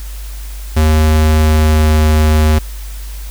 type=tone with pitch glide; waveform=square; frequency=77.78 to 77.29 Hz; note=D#2 to D#2; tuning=0 to -11 cents; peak=-8 dBFS; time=0.76-2.59 s; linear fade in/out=10 ms; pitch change=-11 cents; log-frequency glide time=1.28-1.95 s; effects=added 50 Hz sine -23 dBFS peak until 3.3 s + white hiss -36 dBFS RMS until 3.3 s